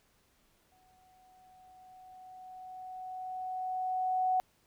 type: tone with exponential growth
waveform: sine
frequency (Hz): 743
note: F#5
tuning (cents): +7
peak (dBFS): -25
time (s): 0.72-4.4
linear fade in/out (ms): 0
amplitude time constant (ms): 800
effects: pink hiss -70 dBFS RMS until 4.66 s